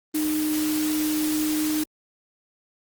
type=tone in noise; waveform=sine; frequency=306.9 Hz; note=D#4; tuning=24 cents flat; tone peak=-22 dBFS; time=0.14-1.84 s; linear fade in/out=10 ms; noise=white; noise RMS=-31 dBFS; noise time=0.14-1.84 s; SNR=+6 dB; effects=Opus 24 kbps